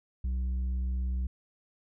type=tone with tanh clipping; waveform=sine; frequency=63.1 Hz; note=B1; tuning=38 cents sharp; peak=-29 dBFS; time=0.24-1.27 s; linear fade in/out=5 ms; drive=5 dB; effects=none